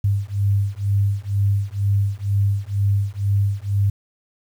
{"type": "beating tone pair", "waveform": "sine", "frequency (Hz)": [99.1, 101.2], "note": ["G2", "G#2"], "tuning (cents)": [19, -44], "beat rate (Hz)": 2.1, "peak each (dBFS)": -20, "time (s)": [0.04, 3.9], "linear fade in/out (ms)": 5, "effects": ["8-bit"]}